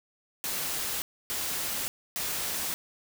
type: noise bursts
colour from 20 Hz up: white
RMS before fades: -32 dBFS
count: 3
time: 0.44-2.74 s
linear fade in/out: 0 ms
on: 580 ms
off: 280 ms
effects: none